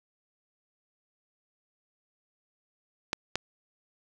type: clicks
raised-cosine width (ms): 0.2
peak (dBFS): -10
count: 2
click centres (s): 3.131 / 3.356
effects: none